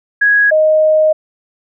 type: tone pair in turn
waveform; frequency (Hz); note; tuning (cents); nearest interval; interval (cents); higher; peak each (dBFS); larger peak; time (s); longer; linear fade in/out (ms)
sine; 1661.2 / 622.2; G#6 / D#5; 0 / 0; octave + perfect fourth; 1700; first; -7; neither; 0.21-0.51 / 0.51-1.13; second; 10
effects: none